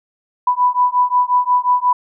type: beating tone pair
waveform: sine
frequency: 987.8 / 993.4 Hz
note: B5 / B5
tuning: 0 / +10 cents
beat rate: 5.6 Hz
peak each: -15 dBFS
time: 0.47-1.93 s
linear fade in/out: 5 ms
effects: none

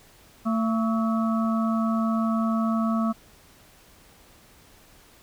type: harmonic tone with a mistuned harmonic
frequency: 224.5 Hz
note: A3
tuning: 35 cents sharp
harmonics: 1 / 3 / 5 / 6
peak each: -22 / -32 / -32 / -33 dBFS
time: 0.45-3.13 s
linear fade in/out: 20 ms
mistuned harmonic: 6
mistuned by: -64 cents
effects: pink hiss -54 dBFS RMS until 5.22 s

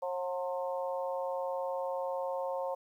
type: harmonic tone with a mistuned harmonic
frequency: 180 Hz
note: F#3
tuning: 47 cents flat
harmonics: 3 / 4 / 5 / 6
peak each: -34 / -41 / -39 / -45 dBFS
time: 0.02-2.75 s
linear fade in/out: 10 ms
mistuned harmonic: 6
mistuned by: -30 cents
effects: 11-bit

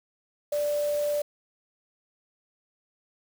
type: tone in noise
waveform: sine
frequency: 587.3 Hz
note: D5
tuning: in tune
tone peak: -24 dBFS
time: 0.52-1.22 s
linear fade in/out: 5 ms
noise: white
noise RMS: -42 dBFS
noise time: 0.52-1.22 s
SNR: +15 dB
effects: none

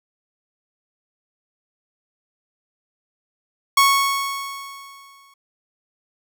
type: tone with exponential decay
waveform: sawtooth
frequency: 1105 Hz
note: C#6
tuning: 6 cents flat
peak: -7 dBFS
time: 3.77-5.34 s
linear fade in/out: 5 ms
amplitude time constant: 340 ms
effects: none

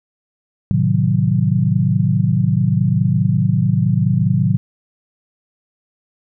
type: chord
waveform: sine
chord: A diminished seventh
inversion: none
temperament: equal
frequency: 110 / 130.81 / 155.56 / 185 Hz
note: A2 / C3 / Eb3 / Gb3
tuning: 0 / 0 / 0 / 0 cents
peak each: -18 dBFS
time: 0.71-4.57 s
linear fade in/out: 0 ms
effects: none

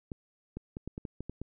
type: clicks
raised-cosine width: 3 ms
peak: -25 dBFS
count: 9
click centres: 0.118 / 0.57 / 0.769 / 0.876 / 0.979 / 1.052 / 1.206 / 1.296 / 1.416 s
effects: none

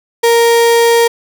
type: tone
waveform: 35% pulse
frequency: 466.2 Hz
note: A#4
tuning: in tune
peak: -5 dBFS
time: 0.23-1.08 s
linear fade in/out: 10 ms
effects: none

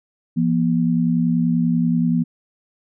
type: tone pair together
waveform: sine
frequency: 170 / 240.4 Hz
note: F3 / B3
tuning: -46 / -46 cents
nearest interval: tritone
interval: 600 cents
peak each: -18 dBFS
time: 0.36-2.24 s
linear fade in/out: 20 ms
effects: none

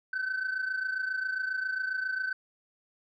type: tone pair together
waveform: sine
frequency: 1519 / 1546.4 Hz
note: F#6 / G6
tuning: +45 / -24 cents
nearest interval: unison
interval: 31 cents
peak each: -29 / -33 dBFS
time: 0.13-2.33 s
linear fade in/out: 5 ms
effects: tanh soft clip ceiling -26 dBFS

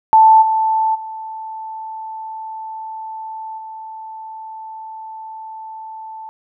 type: tone with level steps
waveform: sine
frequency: 881 Hz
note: A5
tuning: 2 cents sharp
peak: -5 / -13 / -26 / -29 dBFS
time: 0.13-6.29 s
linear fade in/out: 0 ms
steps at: 0.41 / 0.94 / 3.57 s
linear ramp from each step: 20 ms
effects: none

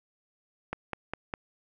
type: click train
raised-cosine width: 0.5 ms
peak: -17 dBFS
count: 4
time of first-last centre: 0.73-1.339 s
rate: 4.93 Hz
effects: none

